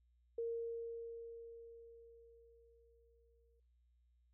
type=tone with exponential decay; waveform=sine; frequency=462.9 Hz; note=A#4; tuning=12 cents flat; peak=-36 dBFS; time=0.38-3.6 s; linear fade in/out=5 ms; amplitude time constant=700 ms; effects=noise-tail reverb RT60 0.4 s tail -18 dB re dry + added 60 Hz sine -70 dBFS peak until 4.33 s